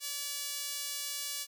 sawtooth tone with high-pass filter, 574 Hz, D5, 40 cents flat, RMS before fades -38 dBFS, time 0-1.47 s, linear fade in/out 50 ms, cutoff 4400 Hz, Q 0.76, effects none

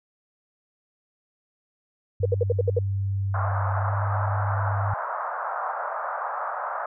sine tone with pitch glide, 98 to 100.35 Hz, G2 to G2, 0 to +41 cents, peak -23 dBFS, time 2.2-4.94 s, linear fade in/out 5 ms, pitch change +41 cents, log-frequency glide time 3.76-3.9 s
sine tone bursts, 480 Hz, B4, 49 cents flat, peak -18 dBFS, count 7, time 2.23-2.789 s, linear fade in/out 5 ms, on 25 ms, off 64 ms
white band-pass noise, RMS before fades -30 dBFS, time 3.34-6.86 s, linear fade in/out 5 ms, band 590 to 1400 Hz, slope 48 dB/octave
effects none

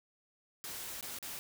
white noise with dropouts, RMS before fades -43 dBFS, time 0.64-1.39 s, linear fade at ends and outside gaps 0 ms, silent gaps 1.01-1.027 / 1.187-1.227 s, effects none

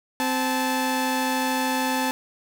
sawtooth tone pair together, 259.3 / 871.3 Hz, C4 / A5, -15 / -17 cents, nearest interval octave + major sixth, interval 2098 cents, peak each -21 dBFS, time 0.2-2.11 s, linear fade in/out 0 ms, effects none

